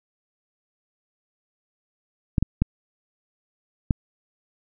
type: clicks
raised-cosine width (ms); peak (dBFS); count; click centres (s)
5; -6; 4; 2.382 / 2.426 / 2.62 / 3.908
effects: none